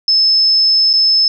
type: tone with dropouts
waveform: sine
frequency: 5230 Hz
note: E8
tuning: 15 cents flat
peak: -8 dBFS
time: 0.08-1.28 s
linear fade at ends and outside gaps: 2 ms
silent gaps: 0.931-0.936 s
effects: none